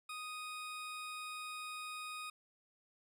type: tone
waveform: 20% pulse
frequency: 1244.5 Hz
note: D#6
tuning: in tune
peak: -38 dBFS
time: 0.09-2.3 s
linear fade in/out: 5 ms
effects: resampled to 32000 Hz